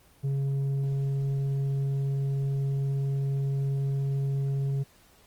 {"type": "tone with tanh clipping", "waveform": "sine", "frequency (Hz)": 137.7, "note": "C#3", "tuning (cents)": -11, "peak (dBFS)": -26, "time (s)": [0.23, 4.84], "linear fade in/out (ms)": 20, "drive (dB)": 5, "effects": ["pink hiss -59 dBFS RMS until 5.26 s", "Opus 24 kbps"]}